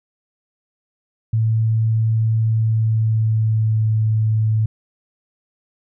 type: tone with pitch glide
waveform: sine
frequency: 111.5 to 109.46 Hz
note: A2 to A2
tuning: +23 to -9 cents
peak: -14 dBFS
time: 1.33-4.66 s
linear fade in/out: 5 ms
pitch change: -32 cents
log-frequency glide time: 2.47-3.91 s
effects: none